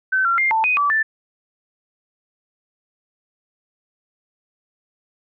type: tone with pitch steps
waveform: sine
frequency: 1531 / 1369 / 2111 / 888 / 2497 / 1154 / 1765 Hz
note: G6 / F6 / C7 / A5 / D#7 / D6 / A6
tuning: -41 / -35 / +15 / +16 / +6 / -31 / +5 cents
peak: -15 dBFS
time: 0.12-1.03 s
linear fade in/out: 10 ms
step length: 130 ms
effects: none